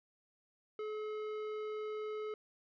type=tone with tanh clipping; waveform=triangle; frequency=428 Hz; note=A4; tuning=48 cents flat; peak=-40 dBFS; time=0.79-2.34 s; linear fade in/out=2 ms; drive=17 dB; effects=none